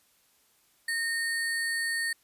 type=tone with sample-and-hold; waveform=sine; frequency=1840 Hz; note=A#6; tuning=23 cents flat; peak=-27 dBFS; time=0.88-2.13 s; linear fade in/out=5 ms; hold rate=6300 Hz; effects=white hiss -66 dBFS RMS until 2.23 s + resampled to 32000 Hz